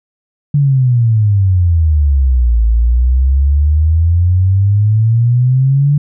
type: exponential two-way sweep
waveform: sine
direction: down then up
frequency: 146.83 to 55 to 146.83 Hz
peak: -7 dBFS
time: 0.54-5.98 s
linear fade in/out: 5 ms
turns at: 2.64 s
effects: none